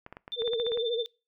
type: clicks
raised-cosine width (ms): 0.5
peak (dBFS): -27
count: 11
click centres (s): 0.064 / 0.126 / 0.169 / 0.279 / 0.42 / 0.477 / 0.534 / 0.599 / 0.666 / 0.719 / 0.774
type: tone with tremolo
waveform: sine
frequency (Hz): 3562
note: A7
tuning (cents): +21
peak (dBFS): -29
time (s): 0.32-1.06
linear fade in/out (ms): 0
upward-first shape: triangle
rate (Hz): 15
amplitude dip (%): 100
type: tone with vibrato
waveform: sine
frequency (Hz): 466.2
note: A#4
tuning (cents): 0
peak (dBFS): -27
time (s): 0.36-1.06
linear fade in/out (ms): 50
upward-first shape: sine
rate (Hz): 13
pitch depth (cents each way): 82
effects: noise-tail reverb RT60 0.3 s tail -23 dB re dry